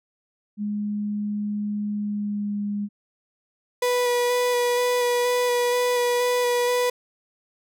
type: tone with pitch glide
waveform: sine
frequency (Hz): 207.7 to 205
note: G#3 to G#3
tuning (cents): 0 to -22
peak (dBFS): -24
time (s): 0.57-2.89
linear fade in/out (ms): 50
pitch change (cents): -22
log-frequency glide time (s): 1.94-2.61
type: tone with vibrato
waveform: 35% pulse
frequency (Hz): 489.6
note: B4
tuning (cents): -15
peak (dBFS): -18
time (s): 3.82-6.9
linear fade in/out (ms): 5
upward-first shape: square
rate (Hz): 2.1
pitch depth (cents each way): 11
effects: none